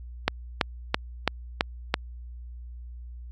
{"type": "click train", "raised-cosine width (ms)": 0.3, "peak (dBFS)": -4, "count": 6, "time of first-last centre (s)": [0.28, 1.941], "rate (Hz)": 3.01, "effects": ["added 60 Hz sine -38 dBFS peak until 3.31 s", "AAC 32 kbps"]}